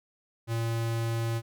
square tone, 114.9 Hz, A#2, 25 cents flat, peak -28 dBFS, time 0.47-1.42 s, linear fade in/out 50 ms, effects none

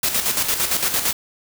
white noise with tremolo, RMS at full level -19 dBFS, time 0.03-1.13 s, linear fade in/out 5 ms, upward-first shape square, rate 8.8 Hz, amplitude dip 55%, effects none

